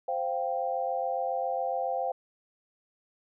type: chord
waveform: sine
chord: C suspended fourth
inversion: none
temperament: just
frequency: 523.3 / 697.7 / 784.9 Hz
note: C5 / F5 / G5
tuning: 0 / -2 / +2 cents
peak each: -32 dBFS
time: 0.08-2.12 s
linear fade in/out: 5 ms
effects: none